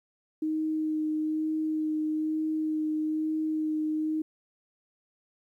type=tone with vibrato; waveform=sine; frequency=311.1 Hz; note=D#4; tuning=in tune; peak=-26 dBFS; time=0.42-4.22 s; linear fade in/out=5 ms; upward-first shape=sine; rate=1.1 Hz; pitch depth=12 cents each way; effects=11-bit